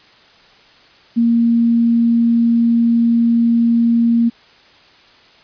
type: tone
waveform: sine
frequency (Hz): 233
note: A#3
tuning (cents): -1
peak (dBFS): -10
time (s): 1.16-4.3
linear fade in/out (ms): 20
effects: white hiss -47 dBFS RMS until 5.43 s + resampled to 11025 Hz